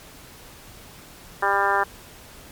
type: harmonic tone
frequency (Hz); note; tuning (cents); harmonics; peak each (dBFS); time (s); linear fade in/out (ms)
198.8; G3; +25; 2 / 3 / 4 / 5 / 6 / 7 / 8 / 9; -28 / -30 / -24 / -24 / -26 / -27 / -26 / -29; 1.42-1.84; 10
effects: pink hiss -45 dBFS RMS until 2.51 s + MP3 96 kbps